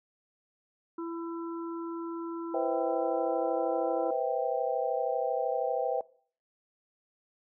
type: harmonic tone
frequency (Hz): 334.4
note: E4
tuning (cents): +25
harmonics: 1 / 3 / 4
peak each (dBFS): -34 / -44 / -46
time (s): 0.98-4.11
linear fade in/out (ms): 5
type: chord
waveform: sine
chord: C major seventh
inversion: third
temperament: just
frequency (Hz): 490.5 / 523.3 / 654.1 / 784.9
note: B4 / C5 / E5 / G5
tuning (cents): -12 / 0 / -14 / +2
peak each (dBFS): -33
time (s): 2.54-6.01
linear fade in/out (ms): 2
effects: noise-tail reverb RT60 0.5 s tail -22 dB re dry